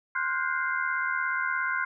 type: tone cluster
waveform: sine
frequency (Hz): 1050 / 1427 / 1504 / 1584 / 2085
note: C6 / F6 / F#6 / G6 / C7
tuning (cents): +6 / +37 / +28 / +18 / -7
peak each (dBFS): -32 / -31 / -32 / -33 / -35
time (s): 0.15-1.85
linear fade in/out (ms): 5
effects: none